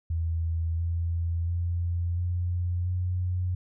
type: tone with pitch steps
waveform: sine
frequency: 82.41 / 84.34 / 86.31 / 88.32 / 90.39 Hz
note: E2 / E2 / F2 / F2 / F#2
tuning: 0 / +40 / -20 / +20 / -40 cents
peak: -25 dBFS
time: 0.1-3.55 s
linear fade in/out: 5 ms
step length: 690 ms
effects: none